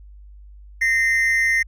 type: tone pair together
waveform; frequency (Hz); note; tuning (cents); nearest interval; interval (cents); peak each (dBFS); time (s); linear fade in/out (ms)
triangle; 1844 / 2070; A#6 / C7; -19 / -19; major second; 200; -17; 0.81-1.63; 10
effects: added 50 Hz sine -40 dBFS peak until 1.67 s